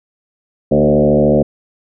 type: tone with frequency modulation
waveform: sine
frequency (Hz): 376.9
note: F#4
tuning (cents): +32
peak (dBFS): -8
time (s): 0.71-1.43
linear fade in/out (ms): 10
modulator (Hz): 73.6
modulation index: 3.2
effects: none